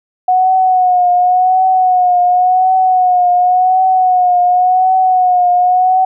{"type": "tone with vibrato", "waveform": "sine", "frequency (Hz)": 733, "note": "F#5", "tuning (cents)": -16, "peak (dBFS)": -7, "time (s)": [0.28, 6.05], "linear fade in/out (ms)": 5, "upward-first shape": "triangle", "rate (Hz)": 0.91, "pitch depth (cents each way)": 50, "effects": []}